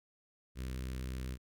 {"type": "tone with notch filter", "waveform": "sawtooth", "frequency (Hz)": 64, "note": "C2", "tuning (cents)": -38, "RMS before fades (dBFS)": -40, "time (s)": [0.55, 1.38], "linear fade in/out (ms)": 50, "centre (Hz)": 780, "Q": 0.7, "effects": []}